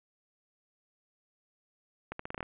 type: accelerating click train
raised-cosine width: 0.5 ms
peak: -22 dBFS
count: 8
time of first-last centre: 2.12-2.429 s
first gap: 74 ms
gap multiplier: 0.82
effects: resampled to 8000 Hz + 9-bit